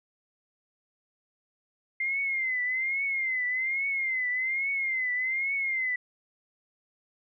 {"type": "tone with vibrato", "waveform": "sine", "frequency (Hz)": 2093, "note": "C7", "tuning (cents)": 0, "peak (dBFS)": -26, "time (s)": [2, 5.96], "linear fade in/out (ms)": 5, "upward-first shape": "triangle", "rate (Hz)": 1.2, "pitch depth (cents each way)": 110, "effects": []}